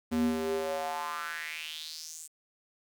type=tone with high-pass filter sweep; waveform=square; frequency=79.4 Hz; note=D#2; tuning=36 cents sharp; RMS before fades=-34 dBFS; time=0.11-2.28 s; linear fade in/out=20 ms; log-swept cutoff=190 to 8300 Hz; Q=4.4; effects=10-bit